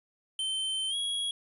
square tone with pitch glide, 3096 to 3318 Hz, G7 to G#7, -22 to -2 cents, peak -30 dBFS, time 0.39-1.31 s, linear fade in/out 2 ms, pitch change +120 cents, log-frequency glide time 0.89-0.95 s, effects resampled to 32000 Hz + 12-bit

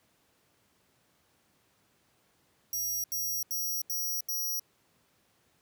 20% pulse tone bursts, 5700 Hz, F8, 34 cents sharp, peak -25 dBFS, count 5, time 2.73-4.596 s, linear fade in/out 2 ms, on 310 ms, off 79 ms, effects pink hiss -69 dBFS RMS until 5.61 s + high-pass 100 Hz 12 dB/octave

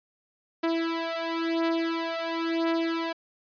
sawtooth beating tone pair, 330 / 330.97 Hz, E4 / E4, +2 / +7 cents, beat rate 0.97 Hz, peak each -25 / -25 dBFS, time 0.63-3.13 s, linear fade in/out 10 ms, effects resampled to 11025 Hz

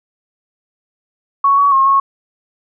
sine tone with pitch steps, 1111 / 1128 / 1077 / 1096 Hz, C#6 / C#6 / C6 / C#6, +4 / +30 / +50 / -20 cents, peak -8 dBFS, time 1.44-2 s, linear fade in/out 5 ms, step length 140 ms, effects none

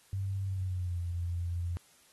sine tone with pitch glide, 97.2 to 86.6 Hz, G2 to F2, -14 to -14 cents, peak -31 dBFS, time 0.13-1.77 s, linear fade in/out 0 ms, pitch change -200 cents, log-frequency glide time 0.44-1.01 s, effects white hiss -63 dBFS RMS until 2.12 s + AAC 32 kbps

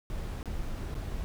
brown noise with dropouts, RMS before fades -35 dBFS, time 0.1-1.24 s, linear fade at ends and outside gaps 0 ms, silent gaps 0.429-0.457 / 0.627-0.632 / 0.943-0.951 s, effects none

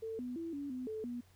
sine tone with pitch steps, 446.6 / 247.9 / 332 / 283.8 / 253.9 / 435.9 / 241.9 Hz, A4 / B3 / E4 / C#4 / B3 / A4 / B3, +26 / +7 / +12 / +41 / +48 / -16 / -36 cents, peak -38 dBFS, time 0.02-1.21 s, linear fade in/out 10 ms, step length 170 ms, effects added 91 Hz sine -64 dBFS peak until 1.35 s + pink hiss -68 dBFS RMS until 1.35 s

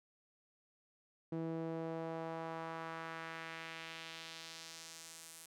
sawtooth tone with band-pass filter sweep, 163.3 Hz, E3, 16 cents flat, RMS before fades -45 dBFS, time 1.32-5.46 s, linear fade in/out 5 ms, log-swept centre 330 to 10000 Hz, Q 1.3, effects none

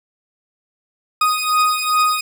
40% pulse beating tone pair, 1244.5 / 1247 Hz, D#6 / D#6, 0 / +3 cents, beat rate 2.5 Hz, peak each -17 dBFS, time 1.21-2.21 s, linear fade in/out 5 ms, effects none

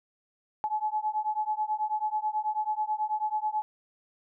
sine beating tone pair, 851 / 860.2 Hz, G#5 / A5, +42 / -39 cents, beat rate 9.2 Hz, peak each -30 dBFS, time 0.64-3.62 s, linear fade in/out 0 ms, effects none

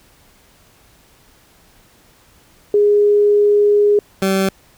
sine / 20% pulse tone pair in turn, 412.9 / 192.51 Hz, G#4 / G3, -10 / -31 cents, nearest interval octave + minor second, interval 1321 cents, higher first, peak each -9 dBFS, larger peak neither, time 2.74-3.99 / 4.22-4.49 s, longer first, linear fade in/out 2 ms, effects pink hiss -51 dBFS RMS until 4.77 s

